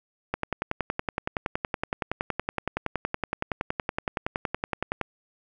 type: click train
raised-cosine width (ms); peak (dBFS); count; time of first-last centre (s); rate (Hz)
0.5; -11; 51; 0.34-5.013; 10.7
effects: none